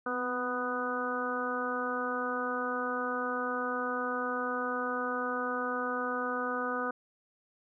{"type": "harmonic tone with a mistuned harmonic", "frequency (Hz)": 248, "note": "B3", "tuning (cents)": 7, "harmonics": [1, 2, 3, 4, 5, 6], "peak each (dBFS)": [-38, -36, -41, -41, -35, -37], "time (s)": [0.06, 6.91], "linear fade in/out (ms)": 5, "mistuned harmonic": 1, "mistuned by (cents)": 30, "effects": []}